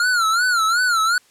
square tone with vibrato, 1396.9 Hz, F6, in tune, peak -16 dBFS, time 0-1.18 s, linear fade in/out 2 ms, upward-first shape sine, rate 2.7 Hz, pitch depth 130 cents each way, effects white hiss -55 dBFS RMS until 1.3 s + low-pass 10000 Hz 12 dB/octave

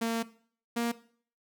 sawtooth tone pair in turn, 228.7 / 234.9 Hz, A#3 / A#3, -33 / +13 cents, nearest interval unison, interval 46 cents, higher second, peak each -24 dBFS, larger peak neither, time 0.01-0.23 / 0.76-0.92 s, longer first, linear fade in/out 10 ms, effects noise-tail reverb RT60 0.5 s tail -17 dB re dry

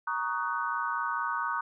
sine chord, D# minor seventh, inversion second, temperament just, 933.4 / 1120.1 / 1244.5 / 1493.4 Hz, A#5 / C#6 / D#6 / F#6, +2 / +18 / 0 / +16 cents, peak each -34 dBFS, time 0.07-1.61 s, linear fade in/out 5 ms, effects none

